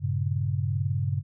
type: chord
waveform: sine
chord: G diminished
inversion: none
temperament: equal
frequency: 98 / 116.54 / 138.59 Hz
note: G2 / Bb2 / Db3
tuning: 0 / 0 / 0 cents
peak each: -27 / -32 / -28 dBFS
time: 0-1.23 s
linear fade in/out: 50 ms
effects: none